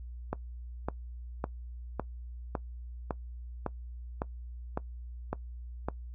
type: click train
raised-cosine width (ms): 1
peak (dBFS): -17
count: 11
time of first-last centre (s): 0.33-5.886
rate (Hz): 1.8
effects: noise-tail reverb RT60 0.1 s tail -20 dB re dry + added 60 Hz sine -40 dBFS peak until 6.14 s